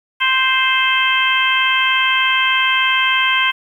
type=harmonic tone; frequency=523.3 Hz; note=C5; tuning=in tune; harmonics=2 / 3 / 4 / 5 / 6; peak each=-19 / -19 / -19 / -19 / -19 dBFS; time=0.2-3.52 s; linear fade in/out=20 ms; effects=8-bit